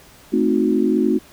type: chord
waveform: sine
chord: A diminished seventh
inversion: none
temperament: equal with one note detuned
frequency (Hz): 220 / 261.6 / 311.1 / 364.7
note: A3 / C4 / Eb4 / Gb4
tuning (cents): 0 / 0 / 0 / -25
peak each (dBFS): -20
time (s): 0.32-1.19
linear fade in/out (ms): 20
effects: pink hiss -47 dBFS RMS until 1.32 s